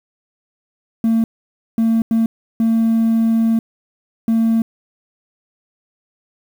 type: tone bursts at uneven times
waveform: triangle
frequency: 226.2 Hz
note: A3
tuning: 48 cents sharp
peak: -9 dBFS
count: 5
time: 1.04-1.24 / 1.78-2.02 / 2.11-2.26 / 2.6-3.59 / 4.28-4.62 s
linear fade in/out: 2 ms
effects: tanh soft clip ceiling -7 dBFS + 7-bit